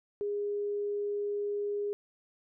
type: tone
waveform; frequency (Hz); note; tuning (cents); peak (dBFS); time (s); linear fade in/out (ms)
sine; 410; G#4; -22; -30; 0.21-1.93; 0
effects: none